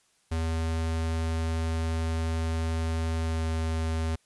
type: tone with pitch glide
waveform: square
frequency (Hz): 81.3 to 80.74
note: E2 to E2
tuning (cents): -23 to -35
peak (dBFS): -27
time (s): 0.31-4.16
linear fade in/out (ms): 10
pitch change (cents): -12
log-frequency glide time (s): 3.22-3.46
effects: white hiss -67 dBFS RMS until 4.25 s + resampled to 24000 Hz